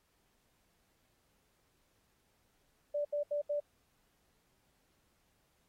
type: tone bursts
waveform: sine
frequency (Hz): 585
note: D5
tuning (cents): -7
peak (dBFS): -31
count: 4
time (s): 2.94-3.602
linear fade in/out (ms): 10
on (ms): 110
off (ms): 74
effects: pink hiss -75 dBFS RMS until 5.68 s + AAC 48 kbps